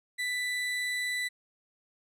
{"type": "tone", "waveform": "35% pulse", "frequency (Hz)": 1984, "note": "B6", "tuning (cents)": 7, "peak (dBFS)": -28, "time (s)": [0.18, 1.29], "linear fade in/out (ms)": 20, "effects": ["low-pass 11000 Hz 12 dB/octave"]}